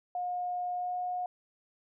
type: tone with pitch glide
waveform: sine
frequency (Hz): 717 to 722.4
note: F5 to F#5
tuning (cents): +45 to -42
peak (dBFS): -31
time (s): 0.15-1.26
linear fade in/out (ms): 2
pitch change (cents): +13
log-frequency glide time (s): 0.75-0.95
effects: none